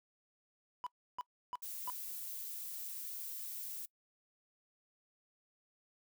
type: tone bursts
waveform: triangle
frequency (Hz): 989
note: B5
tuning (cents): +2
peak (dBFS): -36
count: 4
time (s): 0.84-1.9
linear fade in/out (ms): 0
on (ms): 25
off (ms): 320
type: noise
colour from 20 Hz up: violet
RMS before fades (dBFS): -44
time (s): 1.62-3.86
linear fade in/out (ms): 10
effects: noise-tail reverb RT60 0.1 s tail -24 dB re dry